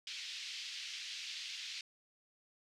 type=band-pass noise; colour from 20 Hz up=pink; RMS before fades=-45 dBFS; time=0.07-1.81 s; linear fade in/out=2 ms; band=2500 to 5400 Hz; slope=24 dB/octave; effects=none